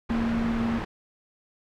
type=low-pass noise; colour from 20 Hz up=pink; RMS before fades=-32 dBFS; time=0.09-0.85 s; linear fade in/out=10 ms; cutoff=2000 Hz; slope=12 dB/octave
type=tone; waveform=sine; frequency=230.2 Hz; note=A#3; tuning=22 cents flat; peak=-24 dBFS; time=0.1-0.79 s; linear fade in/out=10 ms
effects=none